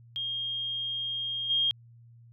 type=tone with level steps; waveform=sine; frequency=3230 Hz; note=G#7; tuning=49 cents flat; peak=-30 / -23 dBFS; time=0.16-1.71 s; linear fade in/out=0 ms; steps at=1.49 s; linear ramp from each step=20 ms; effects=added 117 Hz sine -51 dBFS peak until 2.32 s